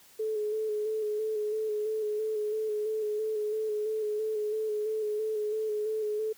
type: tone with vibrato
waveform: sine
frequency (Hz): 428.9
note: A4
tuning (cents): -44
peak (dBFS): -28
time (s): 0.19-6.33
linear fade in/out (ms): 10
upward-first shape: square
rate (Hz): 3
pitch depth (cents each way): 27
effects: white hiss -57 dBFS RMS until 6.37 s